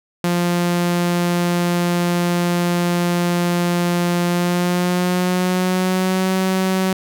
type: tone with pitch glide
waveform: sawtooth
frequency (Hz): 174.61 to 188.23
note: F3 to F#3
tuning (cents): 0 to +30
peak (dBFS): -12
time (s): 0.24-6.93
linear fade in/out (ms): 2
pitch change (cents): +130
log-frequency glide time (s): 4.26-6.34
effects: none